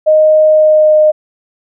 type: tone with pitch glide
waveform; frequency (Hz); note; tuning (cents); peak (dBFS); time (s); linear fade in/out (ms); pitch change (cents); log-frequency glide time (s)
sine; 620 to 613.9; D#5 to D#5; -6 to -23; -4; 0.06-1.12; 20; -17; 0.46-0.99
effects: none